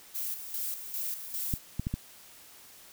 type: noise with tremolo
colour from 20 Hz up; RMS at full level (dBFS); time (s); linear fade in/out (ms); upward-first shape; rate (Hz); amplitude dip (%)
violet; -34; 0.14-1.59; 20; square; 2.5; 60
type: clicks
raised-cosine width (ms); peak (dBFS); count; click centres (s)
5; -18; 4; 1.538 / 1.796 / 1.869 / 1.94
effects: white hiss -53 dBFS RMS until 2.92 s